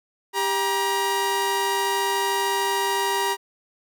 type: tone pair together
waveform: sawtooth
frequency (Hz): 395.1 / 950.9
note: G4 / A#5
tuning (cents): +14 / +34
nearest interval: octave + minor third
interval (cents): 1520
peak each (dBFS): -22 / -19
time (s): 0.33-3.37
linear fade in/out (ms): 50
effects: none